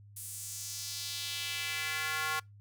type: tone with high-pass filter sweep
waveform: square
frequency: 155.56 Hz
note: D#3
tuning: in tune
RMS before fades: -37 dBFS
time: 0.16-2.4 s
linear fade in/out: 10 ms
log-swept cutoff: 10000 to 1200 Hz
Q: 1.8
effects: noise-tail reverb RT60 0.2 s tail -26 dB re dry + added 102 Hz sine -52 dBFS peak until 2.6 s